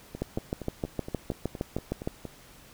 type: two click trains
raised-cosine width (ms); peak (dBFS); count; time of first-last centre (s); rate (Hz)
2; -15 / -23; 13 / 10; 0.22-2.075 / 0.15-2.253; 6.47 / 4.28
effects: pink hiss -53 dBFS RMS until 2.73 s